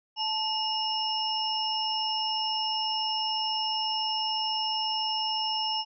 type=tone cluster; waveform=sine; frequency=874 / 2871 / 5320 Hz; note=A5 / F7 / E8; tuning=-12 / +47 / +15 cents; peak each=-31 dBFS; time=0.16-5.85 s; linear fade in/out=50 ms; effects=none